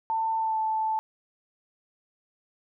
sine tone with pitch glide, 893 to 877.2 Hz, A5 to A5, +25 to -6 cents, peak -24 dBFS, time 0.1-0.99 s, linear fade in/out 0 ms, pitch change -31 cents, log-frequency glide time 0.38-0.58 s, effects none

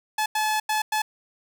sawtooth tone bursts at uneven times, 860 Hz, A5, 40 cents flat, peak -18 dBFS, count 4, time 0.18-0.26 / 0.35-0.6 / 0.69-0.82 / 0.92-1.02 s, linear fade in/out 5 ms, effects none

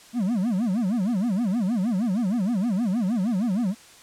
triangle tone with vibrato, 211.4 Hz, G#3, 31 cents sharp, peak -19 dBFS, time 0.13-3.75 s, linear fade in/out 50 ms, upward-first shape sine, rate 6.4 Hz, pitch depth 280 cents each way, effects white hiss -49 dBFS RMS until 4.02 s + low-pass 9000 Hz 12 dB/octave

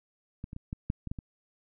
clicks, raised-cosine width 5 ms, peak -25 / -29 / -27 / -22 / -16 / -24 / -21 / -26 dBFS, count 8, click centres 0.441 / 0.531 / 0.564 / 0.729 / 0.901 / 1.073 / 1.115 / 1.188 s, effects none

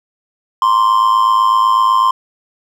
triangle tone with amplitude modulation, 1047 Hz, C6, 1 cent sharp, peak -4 dBFS, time 0.62-2.11 s, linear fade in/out 2 ms, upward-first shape sine, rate 108 Hz, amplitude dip 65%, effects none

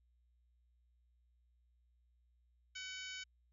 harmonic tone, 754 Hz, F#5, 32 cents sharp, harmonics 2 / 3 / 4 / 5 / 6 / 7 / 8 / 9, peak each -51 / -50 / -49 / -56 / -57 / -56 / -61 / -55 dBFS, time 2.75-3.24 s, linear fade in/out 10 ms, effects added 60 Hz sine -70 dBFS peak until 3.52 s

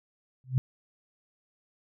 sine tone with exponential growth, 129 Hz, C3, 24 cents flat, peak -17 dBFS, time 0.44-0.58 s, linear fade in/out 0 ms, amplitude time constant 29 ms, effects none

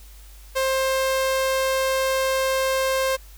sawtooth tone, 529 Hz, C5, 19 cents sharp, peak -16 dBFS, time 0.55-3.17 s, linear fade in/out 20 ms, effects added 50 Hz sine -42 dBFS peak until 3.37 s + white hiss -51 dBFS RMS until 3.37 s

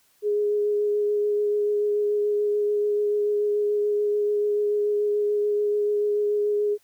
sine tone with vibrato, 415.3 Hz, G#4, in tune, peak -20 dBFS, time 0.22-6.78 s, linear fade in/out 50 ms, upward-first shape sine, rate 6.9 Hz, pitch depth 11 cents each way, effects white hiss -63 dBFS RMS until 6.83 s

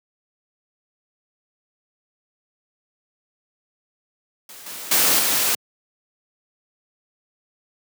white noise with level steps, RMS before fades -41 / -34 / -17 / -20 dBFS, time 4.49-5.55 s, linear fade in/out 2 ms, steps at 4.66 / 4.91 / 5.19 s, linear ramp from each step 5 ms, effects high-pass 150 Hz 12 dB/octave

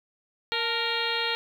harmonic tone with a mistuned harmonic, 466.2 Hz, A#4, in tune, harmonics 1 / 2 / 3 / 4 / 5 / 6 / 7 / 8 / 9, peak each -34 / -34 / -34 / -34 / -34 / -34 / -34 / -34 / -34 dBFS, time 0.52-1.35 s, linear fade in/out 0 ms, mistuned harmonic 2, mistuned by -72 cents, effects 9-bit

